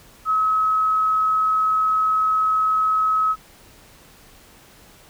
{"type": "tone", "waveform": "sine", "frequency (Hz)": 1282, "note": "E6", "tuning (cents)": -49, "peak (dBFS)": -16, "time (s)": [0.25, 3.36], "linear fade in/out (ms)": 50, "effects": ["pink hiss -49 dBFS RMS until 5.09 s"]}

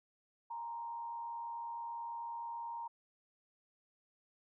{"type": "tone with frequency modulation", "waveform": "sine", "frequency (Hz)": 932.3, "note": "A#5", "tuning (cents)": 0, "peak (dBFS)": -40, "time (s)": [0.5, 2.88], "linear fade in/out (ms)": 10, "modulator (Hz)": 93.8, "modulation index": 0.43, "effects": []}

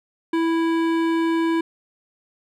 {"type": "tone with hard clipping", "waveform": "sine", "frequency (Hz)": 329.6, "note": "E4", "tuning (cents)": 0, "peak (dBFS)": -20, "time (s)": [0.33, 1.61], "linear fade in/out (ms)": 5, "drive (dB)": 15, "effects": []}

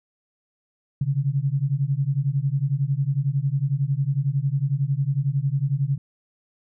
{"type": "beating tone pair", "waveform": "sine", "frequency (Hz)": [133.2, 144.2], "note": ["C3", "D3"], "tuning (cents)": [31, -31], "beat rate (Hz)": 11, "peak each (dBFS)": -23, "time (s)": [1.01, 5.98], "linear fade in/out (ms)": 5, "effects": []}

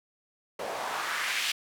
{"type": "noise with band-pass filter sweep", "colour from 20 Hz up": "white", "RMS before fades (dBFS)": -32, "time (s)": [0.59, 1.52], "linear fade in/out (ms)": 5, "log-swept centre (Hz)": [510, 2900], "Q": 1.7, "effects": []}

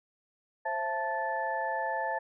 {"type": "tone cluster", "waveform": "sine", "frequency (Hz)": [531, 669, 878, 1750], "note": ["C5", "E5", "A5", "A6"], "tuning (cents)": [25, 25, -4, -10], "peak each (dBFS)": [-37, -36, -32, -36], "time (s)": [0.65, 2.19], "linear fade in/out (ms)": 10, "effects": []}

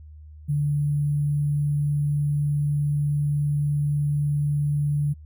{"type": "tone with sample-and-hold", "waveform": "sine", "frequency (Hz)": 146.1, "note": "D3", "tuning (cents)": -9, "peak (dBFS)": -20, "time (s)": [0.48, 5.14], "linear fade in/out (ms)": 20, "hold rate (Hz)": 11025, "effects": ["added 76 Hz sine -41 dBFS peak until 5.25 s"]}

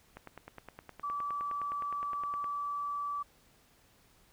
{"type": "click train", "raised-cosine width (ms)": 0.5, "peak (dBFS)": -30, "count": 23, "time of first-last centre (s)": [0.17, 2.443], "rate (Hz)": 9.68}
{"type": "tone", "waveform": "sine", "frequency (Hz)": 1155, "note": "D6", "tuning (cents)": -29, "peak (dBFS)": -33, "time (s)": [1.03, 3.23], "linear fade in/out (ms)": 10}
{"effects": ["pink hiss -65 dBFS RMS until 4.32 s"]}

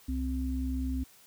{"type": "tone pair together", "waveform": "sine", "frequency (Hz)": [65, 260], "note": ["C2", "C4"], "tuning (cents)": [-11, -11], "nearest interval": "2 octaves", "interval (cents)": 2400, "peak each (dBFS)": [-31, -33], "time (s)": [0.08, 1.04], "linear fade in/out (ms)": 10, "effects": ["white hiss -58 dBFS RMS until 1.26 s"]}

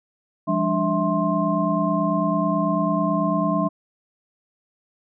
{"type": "tone cluster", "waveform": "sine", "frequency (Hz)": [172.3, 201.4, 292.2, 655, 1055], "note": ["F3", "G3", "D4", "E5", "C6"], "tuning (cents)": [-23, 47, -9, -11, 14], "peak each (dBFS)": -25, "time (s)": [0.47, 3.69], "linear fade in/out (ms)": 20, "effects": []}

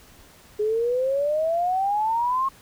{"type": "exponential sweep", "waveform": "sine", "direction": "up", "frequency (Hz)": [415.3, 1090], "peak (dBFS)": -20, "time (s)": [0.59, 2.49], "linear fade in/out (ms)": 10, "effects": ["pink hiss -51 dBFS RMS until 2.61 s"]}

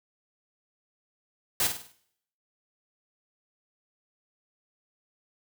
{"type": "noise with echo", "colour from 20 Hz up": "white", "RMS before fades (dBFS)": -25, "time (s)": [1.6, 1.67], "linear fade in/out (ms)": 2, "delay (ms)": 50, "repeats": 5, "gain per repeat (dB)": -7, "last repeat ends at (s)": 1.92, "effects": ["noise-tail reverb RT60 0.7 s tail -19 dB re dry"]}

